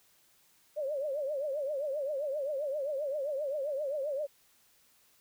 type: tone with vibrato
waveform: sine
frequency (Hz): 571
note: D5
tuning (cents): -49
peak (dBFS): -31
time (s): 0.76-4.27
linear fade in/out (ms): 20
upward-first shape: triangle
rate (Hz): 7.6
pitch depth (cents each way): 160
effects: white hiss -66 dBFS RMS until 5.2 s